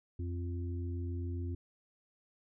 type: harmonic tone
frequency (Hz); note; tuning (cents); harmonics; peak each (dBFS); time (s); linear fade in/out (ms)
87.31; F2; 0; 1 / 3 / 4; -35 / -45 / -47; 0.19-1.55; 5
effects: none